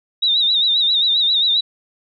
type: tone with vibrato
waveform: sine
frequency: 3763 Hz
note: A#7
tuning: 16 cents sharp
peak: -13 dBFS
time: 0.22-1.61 s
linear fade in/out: 10 ms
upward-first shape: sine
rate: 7.5 Hz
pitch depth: 84 cents each way
effects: none